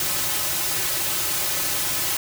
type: noise with comb filter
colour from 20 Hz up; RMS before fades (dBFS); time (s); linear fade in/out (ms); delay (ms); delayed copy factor
white; -24; 0-2.17; 2; 4.3; -0.8
effects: none